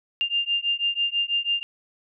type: beating tone pair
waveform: sine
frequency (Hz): 2797 / 2803.1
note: F7 / F7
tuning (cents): +2 / +6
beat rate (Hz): 6.1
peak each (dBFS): -25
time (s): 0.21-1.63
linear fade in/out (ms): 0
effects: none